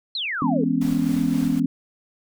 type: exponential sweep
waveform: sine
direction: down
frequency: 4331 to 401.9 Hz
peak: -24 dBFS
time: 0.15-0.64 s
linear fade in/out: 2 ms
type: chord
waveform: sine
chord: C# minor seventh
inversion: first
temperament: just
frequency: 166.31 / 207.9 / 249.5 / 277.2 Hz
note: E3 / G#3 / B3 / C#4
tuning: +16 / +2 / +18 / 0 cents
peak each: -26 / -27 / -22 / -23 dBFS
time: 0.42-1.66 s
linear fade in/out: 2 ms
type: noise with tremolo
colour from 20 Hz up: pink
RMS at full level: -37 dBFS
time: 0.81-1.6 s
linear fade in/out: 5 ms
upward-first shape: sine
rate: 3.8 Hz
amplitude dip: 35%
effects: none